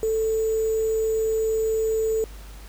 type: tone with sample-and-hold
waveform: sine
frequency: 442.1 Hz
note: A4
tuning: 8 cents sharp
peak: -20 dBFS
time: 0.03-2.24 s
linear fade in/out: 0 ms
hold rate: 7350 Hz
effects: added 50 Hz sine -39 dBFS peak until 2.68 s + pink hiss -48 dBFS RMS until 2.68 s